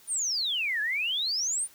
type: exponential two-way sweep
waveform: sine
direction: down then up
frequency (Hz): 9620 to 1661.2 to 9620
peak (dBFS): -26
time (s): 0.07-1.68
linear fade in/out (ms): 50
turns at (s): 0.81
effects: white hiss -56 dBFS RMS until 1.74 s